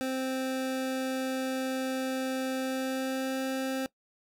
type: tone with pitch glide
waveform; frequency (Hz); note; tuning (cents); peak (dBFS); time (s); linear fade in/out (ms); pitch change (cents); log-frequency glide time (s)
25% pulse; 261.6 to 264.2; C4 to C4; 0 to +17; -26; 0.01-3.86; 0; +17; 2.58-3.42
effects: noise-tail reverb RT60 0.1 s tail -20 dB re dry